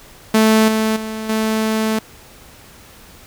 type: tone with level steps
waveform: sawtooth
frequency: 219.2 Hz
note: A3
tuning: 6 cents flat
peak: -6 / -11 / -20 / -12 dBFS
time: 0.34-1.99 s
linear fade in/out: 5 ms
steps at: 0.68 / 0.96 / 1.29 s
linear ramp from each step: 5 ms
effects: pink hiss -43 dBFS RMS until 3.26 s